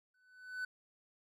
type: tone with exponential growth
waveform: triangle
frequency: 1500 Hz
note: F#6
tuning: 23 cents sharp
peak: -33 dBFS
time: 0.14-0.65 s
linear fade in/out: 5 ms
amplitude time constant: 110 ms
effects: none